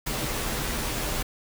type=noise with comb filter; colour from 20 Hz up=pink; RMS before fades=-29 dBFS; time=0.06-1.23 s; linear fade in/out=10 ms; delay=11 ms; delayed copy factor=-0.5; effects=none